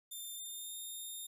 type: tone with pitch glide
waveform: 5% pulse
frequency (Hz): 3586 to 3661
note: A7 to A#7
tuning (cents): +32 to -32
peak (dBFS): -36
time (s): 0.11-1.27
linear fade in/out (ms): 10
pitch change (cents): +36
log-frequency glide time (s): 0.34-0.77
effects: none